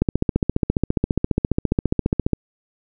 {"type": "click train", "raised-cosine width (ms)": 3, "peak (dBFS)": -4, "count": 35, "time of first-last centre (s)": [0.02, 2.333], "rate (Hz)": 14.7, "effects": []}